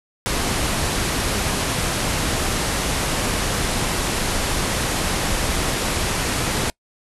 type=low-pass noise; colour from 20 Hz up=pink; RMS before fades=-22 dBFS; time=0.26-6.7 s; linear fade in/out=0 ms; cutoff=12000 Hz; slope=96 dB/octave; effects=noise-tail reverb RT60 0.1 s tail -26 dB re dry